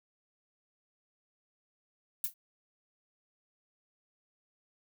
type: noise with exponential decay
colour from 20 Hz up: violet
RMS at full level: -27 dBFS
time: 2.24-2.34 s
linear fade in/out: 2 ms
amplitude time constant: 21 ms
effects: none